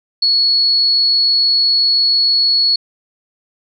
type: tone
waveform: sine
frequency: 4373 Hz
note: C#8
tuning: 24 cents flat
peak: -10 dBFS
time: 0.22-2.76 s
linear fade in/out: 5 ms
effects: none

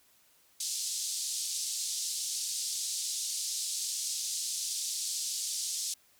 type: band-pass noise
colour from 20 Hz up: white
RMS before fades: -35 dBFS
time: 0.6-5.94 s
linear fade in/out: 5 ms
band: 4100 to 8800 Hz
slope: 24 dB/octave
effects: white hiss -65 dBFS RMS until 6.19 s

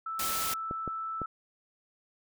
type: tone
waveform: sine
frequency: 1318.5 Hz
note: E6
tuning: in tune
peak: -33 dBFS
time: 0.06-1.26 s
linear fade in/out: 5 ms
type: noise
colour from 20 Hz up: white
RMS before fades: -33 dBFS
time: 0.19-0.54 s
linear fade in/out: 5 ms
type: clicks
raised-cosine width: 2 ms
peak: -23 dBFS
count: 3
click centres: 0.711 / 0.877 / 1.217 s
effects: none

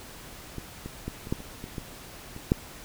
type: clicks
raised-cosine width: 3 ms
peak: -22 / -23 / -19 / -26 / -13 / -30 / -25 / -20 / -26 / -7 dBFS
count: 10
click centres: 0.583 / 0.86 / 1.08 / 1.271 / 1.325 / 1.404 / 1.641 / 1.782 / 2.364 / 2.519 s
effects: pink hiss -45 dBFS RMS until 2.84 s

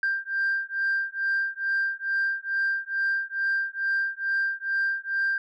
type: beating tone pair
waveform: sine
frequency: 1583 / 1585.3 Hz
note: G6 / G6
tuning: +17 / +19 cents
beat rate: 2.3 Hz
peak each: -26 dBFS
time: 0.03-5.38 s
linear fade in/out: 2 ms
effects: tanh soft clip ceiling -19 dBFS

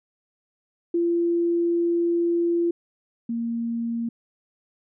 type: tone pair in turn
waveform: sine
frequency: 341.8 / 232.4 Hz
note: F4 / A#3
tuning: -37 / -5 cents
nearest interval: perfect fifth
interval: 668 cents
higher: first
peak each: -19 / -24 dBFS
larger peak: first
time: 0.94-2.71 / 3.29-4.09 s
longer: first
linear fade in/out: 5 ms
effects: none

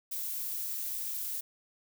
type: noise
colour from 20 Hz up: violet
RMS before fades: -36 dBFS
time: 0.11-1.41 s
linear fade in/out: 10 ms
effects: none

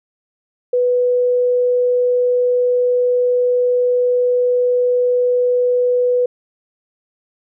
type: tone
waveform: sine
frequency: 493.9 Hz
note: B4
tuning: in tune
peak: -12 dBFS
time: 0.73-6.26 s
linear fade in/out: 5 ms
effects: none

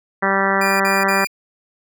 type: harmonic tone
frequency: 195 Hz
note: G3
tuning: 9 cents flat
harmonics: 1 / 2 / 3 / 4 / 5 / 6 / 7 / 8 / 9 / 10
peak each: -24 / -24 / -24 / -24 / -24 / -24 / -24 / -24 / -24 / -24 dBFS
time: 0.22-1.25 s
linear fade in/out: 10 ms
type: tone bursts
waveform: sawtooth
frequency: 2402 Hz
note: D7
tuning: 38 cents sharp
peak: -19 dBFS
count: 3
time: 0.61-1.272 s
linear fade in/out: 5 ms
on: 190 ms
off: 46 ms
effects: none

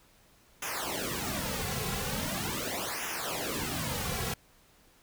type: noise with flanger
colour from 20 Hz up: pink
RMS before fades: -34 dBFS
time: 0.62-4.34 s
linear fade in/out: 5 ms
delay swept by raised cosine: 0.23 to 3.33 ms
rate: 0.41 Hz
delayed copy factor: -0.95
effects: pink hiss -62 dBFS RMS until 5.02 s

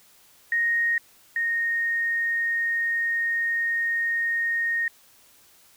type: tone pair in turn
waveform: sine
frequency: 1864.7 / 1854.6 Hz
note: A#6 / A#6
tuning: 0 / -9 cents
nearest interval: unison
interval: 9 cents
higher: first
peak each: -20 / -22 dBFS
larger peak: first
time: 0.52-0.98 / 1.36-4.88 s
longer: second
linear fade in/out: 2 ms
effects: white hiss -56 dBFS RMS until 5.76 s

